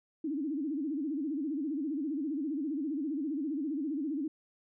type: tone with vibrato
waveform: sine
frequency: 293.7 Hz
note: D4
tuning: in tune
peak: -31 dBFS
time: 0.24-4.28 s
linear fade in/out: 5 ms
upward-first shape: sine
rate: 15 Hz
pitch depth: 180 cents each way
effects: none